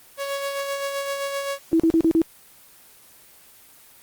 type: tone with tremolo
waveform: sawtooth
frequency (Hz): 557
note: C#5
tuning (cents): +8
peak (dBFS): -20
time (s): 0.17-1.59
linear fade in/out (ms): 50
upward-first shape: sine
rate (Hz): 7.7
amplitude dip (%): 40
type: tone bursts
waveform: sine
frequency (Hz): 326.9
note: E4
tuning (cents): -14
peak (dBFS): -14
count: 5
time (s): 1.73-2.217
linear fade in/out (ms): 0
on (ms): 67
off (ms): 38
effects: white hiss -50 dBFS RMS until 4.02 s + Opus 24 kbps